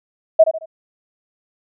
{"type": "tone with echo", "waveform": "sine", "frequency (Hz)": 642, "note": "E5", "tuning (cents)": -46, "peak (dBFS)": -4, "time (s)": [0.39, 0.44], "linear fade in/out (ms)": 10, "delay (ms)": 73, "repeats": 3, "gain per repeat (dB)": -9, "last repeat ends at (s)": 0.659, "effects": []}